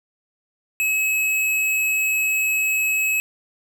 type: tone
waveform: square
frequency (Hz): 2571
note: E7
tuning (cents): -44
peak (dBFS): -19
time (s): 0.8-3.2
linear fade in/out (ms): 0
effects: none